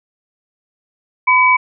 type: tone pair together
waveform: sine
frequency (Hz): 1010 / 2275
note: B5 / C#7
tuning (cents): +39 / +44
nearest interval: octave + major second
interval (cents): 1405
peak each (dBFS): -11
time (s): 1.27-1.57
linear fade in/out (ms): 10
effects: none